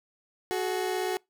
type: tone pair together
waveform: 30% pulse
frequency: 370 / 426.9 Hz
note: F#4 / G#4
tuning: 0 / +48 cents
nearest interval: major second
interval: 248 cents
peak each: -26 / -30 dBFS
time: 0.51-1.17 s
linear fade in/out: 0 ms
effects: noise-tail reverb RT60 0.2 s tail -26 dB re dry